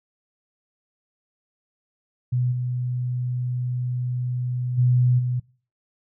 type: tone with level steps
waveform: sine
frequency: 124.4 Hz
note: B2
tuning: 13 cents sharp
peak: -19 / -23 / -15 / -21 dBFS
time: 2.32-5.4 s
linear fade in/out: 10 ms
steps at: 2.51 / 4.77 / 5.18 s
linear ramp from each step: 20 ms
effects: noise-tail reverb RT60 0.4 s tail -23 dB re dry